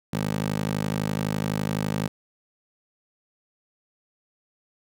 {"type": "tone with high-pass filter", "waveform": "15% pulse", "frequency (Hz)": 51.91, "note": "G#1", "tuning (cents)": 0, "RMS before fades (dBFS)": -27, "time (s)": [0.13, 2.08], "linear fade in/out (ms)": 5, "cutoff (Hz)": 170, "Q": 1.3, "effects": []}